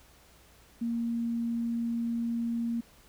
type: tone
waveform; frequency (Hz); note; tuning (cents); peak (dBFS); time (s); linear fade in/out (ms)
sine; 233.1; A#3; 0; -28; 0.81-2.81; 10
effects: added 60 Hz sine -62 dBFS peak until 3.08 s + pink hiss -59 dBFS RMS until 3.08 s